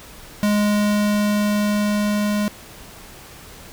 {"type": "tone with level ramp", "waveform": "square", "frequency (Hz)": 207.7, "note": "G#3", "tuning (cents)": 0, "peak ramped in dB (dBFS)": [-16, -19], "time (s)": [0.43, 2.48], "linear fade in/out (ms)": 0, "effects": ["pink hiss -41 dBFS RMS until 3.72 s"]}